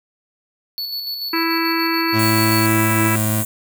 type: tone with tremolo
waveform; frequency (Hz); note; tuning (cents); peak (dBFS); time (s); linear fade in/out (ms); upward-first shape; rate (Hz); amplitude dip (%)
square; 4435; C#8; 0; -23; 0.78-2.66; 0; square; 6.9; 35
type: harmonic tone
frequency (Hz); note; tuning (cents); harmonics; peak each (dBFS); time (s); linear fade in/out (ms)
330; E4; +2; 1 / 3 / 4 / 5 / 6 / 7 / 8; -20 / -25 / -26 / -27 / -28 / -28 / -29; 1.33-3.16; 5
type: tone with pitch glide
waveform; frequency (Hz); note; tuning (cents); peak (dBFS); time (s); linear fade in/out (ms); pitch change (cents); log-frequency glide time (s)
25% pulse; 110 to 107.92; A2 to A2; 0 to -33; -14; 2.12-3.45; 50; -33; 2.56-3.16
type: high-pass noise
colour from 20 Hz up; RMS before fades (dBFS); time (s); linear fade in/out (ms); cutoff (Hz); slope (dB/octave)
white; -25; 2.19-3.45; 2; 6700; 96
effects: none